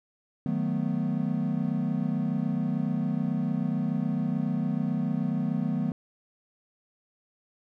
triangle chord, B dominant seventh, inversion first, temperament equal, 155.56 / 185 / 220 / 246.9 Hz, D#3 / F#3 / A3 / B3, 0 / 0 / 0 / 0 cents, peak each -29 dBFS, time 0.46-5.92 s, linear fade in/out 2 ms, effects none

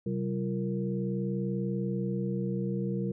sine tone cluster, 130.2 / 190.6 / 345 / 464.8 Hz, C3 / G3 / F4 / A#4, -8 / -48 / -21 / -5 cents, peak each -34 / -31 / -38 / -37 dBFS, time 0.06-3.12 s, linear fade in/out 5 ms, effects none

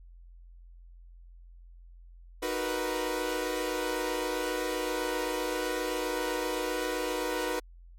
sawtooth chord, B major seventh, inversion first, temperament equal, 311.1 / 370 / 466.2 / 493.9 Hz, D#4 / F#4 / A#4 / B4, 0 / 0 / 0 / 0 cents, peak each -32 / -32 / -33 / -29 dBFS, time 2.42-7.6 s, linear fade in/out 10 ms, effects added 43 Hz sine -48 dBFS peak until 7.98 s + MP3 64 kbps

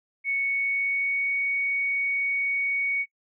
sine tone with pitch glide, 2217 to 2234 Hz, C#7 to C#7, 0 to +13 cents, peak -23 dBFS, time 0.24-3.06 s, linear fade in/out 50 ms, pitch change +13 cents, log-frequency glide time 0.37-1.37 s, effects noise-tail reverb RT60 0.1 s tail -21 dB re dry

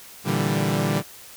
sawtooth chord, E half-diminished seventh, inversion second, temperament equal, 116.54 / 146.83 / 164.81 / 196 Hz, Bb2 / D3 / E3 / G3, 0 / 0 / 0 / 0 cents, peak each -24 / -21 / -24 / -21 dBFS, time 0.24-1.03 s, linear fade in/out 50 ms, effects white hiss -44 dBFS RMS until 1.36 s

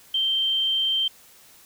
sine tone, 3136 Hz, G7, in tune, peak -20 dBFS, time 0.14-1.08 s, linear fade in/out 5 ms, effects white hiss -52 dBFS RMS until 1.65 s

